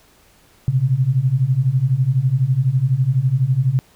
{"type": "beating tone pair", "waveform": "sine", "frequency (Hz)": [123.5, 135.5], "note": ["B2", "C#3"], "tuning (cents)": [0, -39], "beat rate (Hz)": 12, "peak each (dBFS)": [-18, -16], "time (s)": [0.68, 3.79], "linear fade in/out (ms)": 0, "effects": ["pink hiss -53 dBFS RMS until 3.95 s"]}